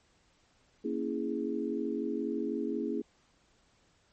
sine chord, A# half-diminished seventh, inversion none, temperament equal, 233.1 / 277.2 / 329.6 / 415.3 Hz, A#3 / C#4 / E4 / G#4, 0 / 0 / 0 / 0 cents, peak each -36 / -36 / -36 / -36 dBFS, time 0.84-3.02 s, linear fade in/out 10 ms, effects pink hiss -68 dBFS RMS until 4.12 s + MP3 32 kbps

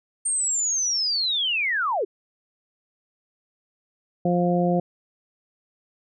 sine linear sweep, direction down, 8770 to 342.7 Hz, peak -21 dBFS, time 0.25-2.05 s, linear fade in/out 10 ms
harmonic tone, 176 Hz, F3, 14 cents sharp, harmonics 1 / 2 / 3 / 4, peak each -21 / -26 / -25 / -26 dBFS, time 4.25-4.8 s, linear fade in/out 5 ms
effects none

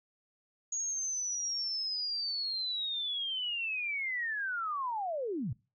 sine linear sweep, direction down, 6690 to 95.8 Hz, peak -32 dBFS, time 0.72-5.53 s, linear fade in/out 5 ms, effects noise-tail reverb RT60 0.3 s tail -22 dB re dry

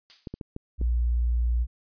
violet noise with exponential decay, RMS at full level -33 dBFS, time 0.1-0.39 s, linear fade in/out 0 ms, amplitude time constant 62 ms
clicks, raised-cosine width 3 ms, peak -22 dBFS, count 5, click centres 0.272 / 0.34 / 0.412 / 0.564 / 0.814 s
sine tone, 59.3 Hz, A#1, 30 cents sharp, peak -21 dBFS, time 0.78-1.67 s, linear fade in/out 50 ms
effects resampled to 11025 Hz

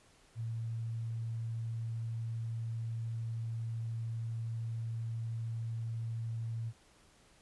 sine tone, 114.1 Hz, A#2, 37 cents flat, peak -35 dBFS, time 0.35-6.73 s, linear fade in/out 50 ms, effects pink hiss -64 dBFS RMS until 7.41 s + resampled to 24000 Hz

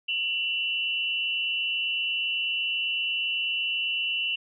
sine tone pair together, 2715 / 2943 Hz, F7 / F#7, -50 / -10 cents, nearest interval minor second, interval 140 cents, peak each -28 dBFS, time 0.08-4.36 s, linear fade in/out 10 ms, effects none

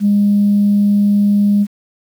sine tone, 204 Hz, G#3, 31 cents flat, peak -8 dBFS, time 0-1.67 s, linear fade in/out 50 ms, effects tanh soft clip ceiling -4 dBFS + 7-bit

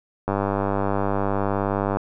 click train, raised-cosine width 1 ms, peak -9 dBFS, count 169, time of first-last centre 0.28-1.97 s, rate 99.4 Hz, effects none

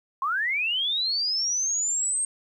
sine linear sweep, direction up, 1029 to 8520 Hz, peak -23 dBFS, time 0.22-2.25 s, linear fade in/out 2 ms, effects 10-bit

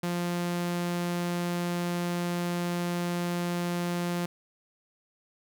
sawtooth tone, 174.61 Hz, F3, in tune, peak -24 dBFS, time 0.03-4.26 s, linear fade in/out 5 ms, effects none

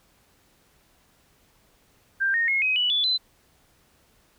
sine tone with pitch steps, 1583 / 1850.2 / 2162 / 2527 / 2954 / 3453 / 4035 Hz, G6 / A#6 / C#7 / D#7 / F#7 / A7 / B7, +17 / -13 / -44 / +26 / -3 / -33 / +36 cents, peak -20 dBFS, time 2.2-3.18 s, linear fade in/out 20 ms, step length 140 ms, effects pink hiss -62 dBFS RMS until 4.38 s

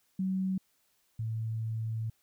sine tone pair in turn, 188.9 / 111.74 Hz, F#3 / A2, +36 / +27 cents, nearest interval major sixth, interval 909 cents, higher first, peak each -28 / -31 dBFS, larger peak first, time 0.19-0.58 / 1.19-2.1 s, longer second, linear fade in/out 5 ms, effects white hiss -72 dBFS RMS until 2.22 s

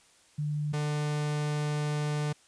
sine / 45% pulse tone pair in turn, 148.9 / 148.9 Hz, D3 / D3, +24 / +24 cents, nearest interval unison, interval 0 cents, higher neither, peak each -28 dBFS, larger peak neither, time 0.38-0.73 / 0.73-2.33 s, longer second, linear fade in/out 10 ms, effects white hiss -61 dBFS RMS until 2.47 s + resampled to 22050 Hz

